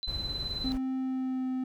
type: tone with tremolo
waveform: sine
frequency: 4036 Hz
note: B7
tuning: 37 cents sharp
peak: -30 dBFS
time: 0.03-0.72 s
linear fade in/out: 0 ms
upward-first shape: triangle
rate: 19 Hz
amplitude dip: 70%
type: noise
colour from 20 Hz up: brown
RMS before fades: -38 dBFS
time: 0.07-0.78 s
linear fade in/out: 10 ms
type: tone with pitch glide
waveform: triangle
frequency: 261.6 to 257.8 Hz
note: C4 to C4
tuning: 0 to -26 cents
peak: -27 dBFS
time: 0.64-1.64 s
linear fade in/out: 5 ms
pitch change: -26 cents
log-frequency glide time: 0.96-1.49 s
effects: none